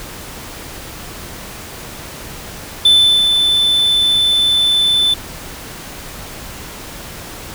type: tone with ADSR envelope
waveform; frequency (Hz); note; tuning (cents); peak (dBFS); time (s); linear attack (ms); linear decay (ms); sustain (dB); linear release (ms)
triangle; 3520; A7; 0; -4; 2.85-5.14; 5; 380; -5; 4
effects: pink hiss -31 dBFS RMS until 7.54 s